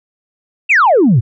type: exponential sweep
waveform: sine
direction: down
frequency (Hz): 2794 to 100.9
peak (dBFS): -5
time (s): 0.69-1.21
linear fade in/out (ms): 20
effects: tanh soft clip ceiling -3 dBFS